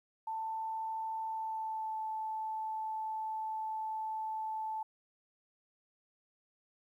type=tone with pitch glide; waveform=sine; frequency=887 to 875.3 Hz; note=A5 to A5; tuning=+14 to -9 cents; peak=-35 dBFS; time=0.27-4.83 s; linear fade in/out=5 ms; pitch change=-23 cents; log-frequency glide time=1.25-1.98 s; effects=12-bit